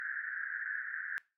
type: band-pass noise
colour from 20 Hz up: white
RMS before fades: -39 dBFS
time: 0-1.18 s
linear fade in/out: 0 ms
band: 1500 to 1800 Hz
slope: 96 dB/octave
effects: noise-tail reverb RT60 0.3 s tail -23 dB re dry + AAC 48 kbps